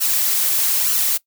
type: noise with flanger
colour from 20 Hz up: blue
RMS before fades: -18 dBFS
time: 0-1.18 s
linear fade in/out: 20 ms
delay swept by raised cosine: 0.67 to 5.77 ms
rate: 1.1 Hz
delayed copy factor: +0.55
effects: noise-tail reverb RT60 0.1 s tail -20 dB re dry